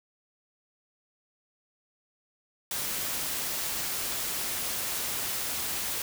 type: noise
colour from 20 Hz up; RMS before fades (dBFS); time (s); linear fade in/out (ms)
white; -32; 2.71-6.02; 2
effects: none